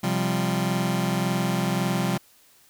sawtooth chord, C suspended fourth, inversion none, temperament just, 130.81 / 174.42 / 196.22 Hz, C3 / F3 / G3, 0 / -2 / +2 cents, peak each -24 / -22 / -22 dBFS, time 0.03-2.18 s, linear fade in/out 10 ms, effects white hiss -57 dBFS RMS until 2.69 s

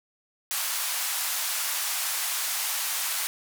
white band-pass noise, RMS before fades -29 dBFS, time 0.51-3.27 s, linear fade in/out 0 ms, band 740 to 16000 Hz, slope 24 dB/octave, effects none

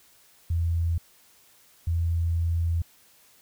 sine tone pair in turn, 83.9 / 83.9 Hz, E2 / E2, +31 / +31 cents, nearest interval unison, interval 0 cents, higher neither, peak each -22 dBFS, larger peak neither, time 0.5-0.98 / 1.87-2.82 s, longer second, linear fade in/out 5 ms, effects white hiss -58 dBFS RMS until 3.41 s

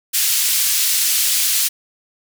white band-pass noise, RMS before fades -17 dBFS, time 0.13-1.69 s, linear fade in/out 20 ms, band 2800 to 16000 Hz, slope 12 dB/octave, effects none

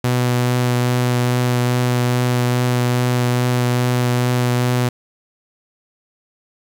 sawtooth tone with vibrato, 123.47 Hz, B2, in tune, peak -11 dBFS, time 0.04-4.89 s, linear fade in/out 5 ms, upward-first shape triangle, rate 2.4 Hz, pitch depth 12 cents each way, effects 8-bit

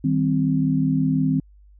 sine chord, C minor, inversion first, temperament just, 156.98 / 196.22 / 261.6 Hz, Eb3 / G3 / C4, +16 / +2 / 0 cents, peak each -21 / -26 / -20 dBFS, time 0.04-1.4 s, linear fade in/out 5 ms, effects added 50 Hz sine -47 dBFS peak until 1.79 s

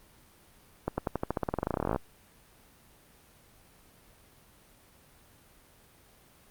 accelerating click train, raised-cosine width 1 ms, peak -14 dBFS, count 25, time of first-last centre 0.88-1.961 s, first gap 100 ms, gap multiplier 0.92, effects pink hiss -59 dBFS RMS until 6.5 s + Opus 32 kbps

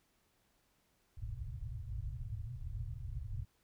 white low-pass noise, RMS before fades -42 dBFS, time 1.17-3.45 s, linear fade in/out 5 ms, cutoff 130 Hz, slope 96 dB/octave, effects pink hiss -75 dBFS RMS until 3.63 s

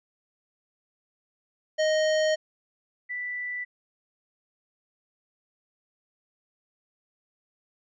square / sine tone pair in turn, 622.3 / 1975.7 Hz, D#5 / B6, 0 / 0 cents, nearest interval octave + minor sixth, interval 2000 cents, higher second, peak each -22 / -30 dBFS, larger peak first, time 1.78-2.36 / 3.09-3.65 s, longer first, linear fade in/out 20 ms, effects resampled to 16000 Hz

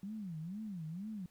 sine tone with vibrato, 185 Hz, F#3, in tune, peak -40 dBFS, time 0.03-1.26 s, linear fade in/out 2 ms, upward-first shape sine, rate 2.1 Hz, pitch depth 300 cents each way, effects pink hiss -70 dBFS RMS until 1.3 s

